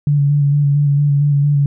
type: tone with vibrato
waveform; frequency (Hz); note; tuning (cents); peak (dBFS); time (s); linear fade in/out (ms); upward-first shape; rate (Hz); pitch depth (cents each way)
sine; 143.8; D3; -36; -10; 0.07-1.66; 2; square; 4.4; 22
effects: none